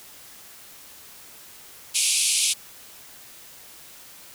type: band-pass noise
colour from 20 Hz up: white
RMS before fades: -22 dBFS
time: 1.94-2.54 s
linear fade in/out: 20 ms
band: 2300 to 11000 Hz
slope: 96 dB/octave
effects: white hiss -46 dBFS RMS until 4.34 s